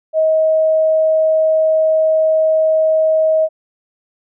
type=tone; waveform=sine; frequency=633 Hz; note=D#5; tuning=30 cents sharp; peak=-10 dBFS; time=0.13-3.49 s; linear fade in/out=50 ms; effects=none